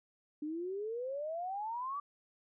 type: exponential sweep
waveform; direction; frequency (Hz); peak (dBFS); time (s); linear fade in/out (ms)
sine; up; 293.5 to 1174.7; -36; 0.42-2; 5
effects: none